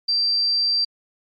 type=tone; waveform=sine; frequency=4699 Hz; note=D8; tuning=in tune; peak=-17 dBFS; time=0.08-0.85 s; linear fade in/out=10 ms; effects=MP3 32 kbps